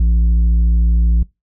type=tone with tanh clipping; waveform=sine; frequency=57.1 Hz; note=A#1; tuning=35 cents flat; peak=-11 dBFS; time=0-1.23 s; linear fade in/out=5 ms; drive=6 dB; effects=noise-tail reverb RT60 0.2 s tail -21 dB re dry